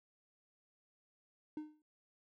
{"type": "tone with exponential decay", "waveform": "triangle", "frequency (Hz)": 305, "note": "D#4", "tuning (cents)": -34, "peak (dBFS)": -35, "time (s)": [1.57, 1.82], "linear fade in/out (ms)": 2, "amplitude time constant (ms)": 54, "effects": ["noise-tail reverb RT60 0.3 s tail -21 dB re dry"]}